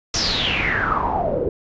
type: noise with low-pass filter sweep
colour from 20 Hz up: pink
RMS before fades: -21 dBFS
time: 0.14-1.49 s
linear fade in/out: 2 ms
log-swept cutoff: 5900 to 410 Hz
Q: 9
effects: resampled to 16000 Hz